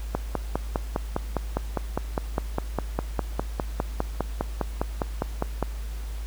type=click train; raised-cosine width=1 ms; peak=-10 dBFS; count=28; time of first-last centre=0.15-5.627 s; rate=4.93 Hz; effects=added 53 Hz sine -30 dBFS peak until 6.26 s + pink hiss -47 dBFS RMS until 6.26 s